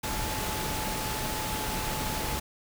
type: tone in noise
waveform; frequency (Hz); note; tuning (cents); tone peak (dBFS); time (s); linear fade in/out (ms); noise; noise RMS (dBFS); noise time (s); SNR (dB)
sine; 864; A5; -32; -37; 0.03-2.4; 10; pink; -32; 0.03-2.4; -8
effects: none